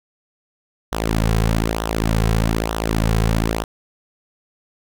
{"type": "tone with flanger", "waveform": "sawtooth", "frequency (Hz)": 55, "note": "A1", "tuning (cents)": 0, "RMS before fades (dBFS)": -19, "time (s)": [0.92, 3.64], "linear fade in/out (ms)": 5, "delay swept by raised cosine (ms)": [0.42, 3.42], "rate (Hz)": 1.1, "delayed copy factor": -0.7, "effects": []}